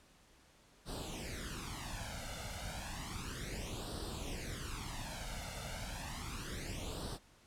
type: noise with flanger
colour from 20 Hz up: pink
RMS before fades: -43 dBFS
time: 0.85-7.19 s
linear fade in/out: 50 ms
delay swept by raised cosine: 0.22 to 1.42 ms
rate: 0.32 Hz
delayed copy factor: +0.8
effects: pink hiss -65 dBFS RMS until 7.46 s + low-pass 10000 Hz 12 dB/octave